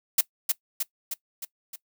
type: noise with echo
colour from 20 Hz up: blue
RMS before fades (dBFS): -19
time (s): 0.18-0.21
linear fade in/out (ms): 5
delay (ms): 310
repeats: 5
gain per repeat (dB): -4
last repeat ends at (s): 1.76
effects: noise-tail reverb RT60 0.1 s tail -20 dB re dry